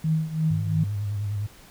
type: tone with tremolo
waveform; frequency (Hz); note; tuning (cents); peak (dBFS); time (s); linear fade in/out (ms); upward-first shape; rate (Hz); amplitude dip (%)
sine; 158.4; D#3; +31; -18; 0.04-0.84; 5; triangle; 2.9; 85
type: tone with vibrato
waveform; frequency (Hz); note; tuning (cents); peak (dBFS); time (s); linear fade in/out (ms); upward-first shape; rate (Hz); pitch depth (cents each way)
sine; 102.8; G#2; -17; -25; 0.5-1.47; 10; sine; 9.9; 49
effects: pink hiss -50 dBFS RMS until 1.7 s